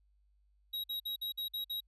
square tone bursts, 3827 Hz, A#7, 45 cents sharp, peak -36 dBFS, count 7, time 0.73-1.806 s, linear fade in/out 10 ms, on 110 ms, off 51 ms, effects added 50 Hz sine -67 dBFS peak until 1.87 s + resampled to 32000 Hz

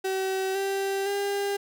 35% pulse tone with pitch steps, 381.3 / 391.1 / 401.2 Hz, G4 / G4 / G4, -48 / -4 / +40 cents, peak -24 dBFS, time 0.04-1.57 s, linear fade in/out 10 ms, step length 510 ms, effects none

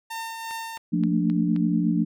sawtooth tone with tremolo, 907 Hz, A#5, 48 cents flat, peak -26 dBFS, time 0.1-0.78 s, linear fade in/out 10 ms, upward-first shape triangle, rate 2.8 Hz, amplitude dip 40%
click train, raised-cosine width 0.3 ms, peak -26 dBFS, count 5, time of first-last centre 0.51-1.563 s, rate 3.8 Hz
sine chord, Bb major seventh, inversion second, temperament equal with one note detuned, 174.61 / 220 / 228.3 / 293.7 Hz, F3 / A3 / Bb3 / D4, 0 / 0 / -36 / 0 cents, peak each -23 / -27 / -27 / -25 dBFS, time 0.92-2.05 s, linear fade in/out 20 ms
effects none

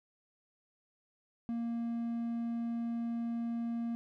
triangle tone with hard clipping, 233.1 Hz, A#3, in tune, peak -34 dBFS, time 1.49-3.95 s, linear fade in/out 0 ms, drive 6 dB, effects none

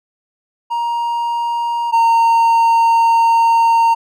triangle tone pair in turn, 940 / 919.6 Hz, A#5 / A#5, +14 / -24 cents, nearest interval unison, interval 38 cents, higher first, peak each -14 / -7 dBFS, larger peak second, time 0.7-1.92 / 1.92-3.95 s, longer second, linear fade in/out 20 ms, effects none

